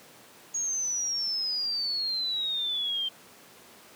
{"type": "exponential sweep", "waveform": "sine", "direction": "down", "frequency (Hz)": [6645, 3136], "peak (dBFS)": -27, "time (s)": [0.54, 3.09], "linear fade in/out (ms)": 10, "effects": ["pink hiss -52 dBFS RMS until 3.95 s", "high-pass 200 Hz 12 dB/octave"]}